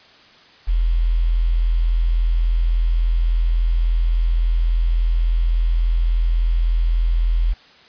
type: tone with quantisation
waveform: sine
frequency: 41.78 Hz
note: E1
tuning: 24 cents sharp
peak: -14 dBFS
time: 0.67-7.54 s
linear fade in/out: 20 ms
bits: 7
effects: white hiss -48 dBFS RMS until 7.88 s + resampled to 11025 Hz